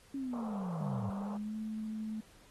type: linear sweep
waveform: sine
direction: down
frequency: 280 to 100.6 Hz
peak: -35 dBFS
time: 0.14-1.1 s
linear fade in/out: 5 ms
type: band-pass noise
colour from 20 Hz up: pink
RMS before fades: -47 dBFS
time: 0.33-1.37 s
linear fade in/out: 2 ms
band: 450 to 1200 Hz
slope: 48 dB/octave
type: tone with pitch glide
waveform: sine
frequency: 196 to 217.5 Hz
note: G3 to A3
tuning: 0 to -20 cents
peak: -36 dBFS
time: 0.8-2.21 s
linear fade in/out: 10 ms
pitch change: +180 cents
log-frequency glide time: 1.12-1.56 s
effects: pink hiss -62 dBFS RMS until 2.5 s + AAC 32 kbps